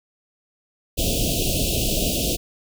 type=band-stop noise; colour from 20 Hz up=pink; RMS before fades=-22 dBFS; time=0.97-2.37 s; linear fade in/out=20 ms; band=700 to 2600 Hz; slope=96 dB/octave; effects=none